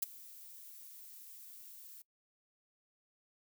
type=noise with ADSR envelope; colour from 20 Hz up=violet; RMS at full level=-31 dBFS; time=0.02-2.02 s; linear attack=8 ms; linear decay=15 ms; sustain=-22 dB; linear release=4 ms; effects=noise-tail reverb RT60 0.1 s tail -22 dB re dry